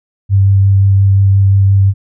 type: tone with vibrato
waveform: sine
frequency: 98 Hz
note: G2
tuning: in tune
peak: -5 dBFS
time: 0.29-1.94 s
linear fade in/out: 50 ms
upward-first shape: sine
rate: 5.7 Hz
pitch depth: 11 cents each way
effects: none